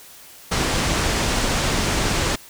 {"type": "low-pass noise", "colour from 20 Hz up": "pink", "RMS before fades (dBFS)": -21, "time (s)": [0.51, 2.36], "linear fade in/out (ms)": 10, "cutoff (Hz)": 8600, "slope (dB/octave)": 24, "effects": ["white hiss -44 dBFS RMS until 2.49 s"]}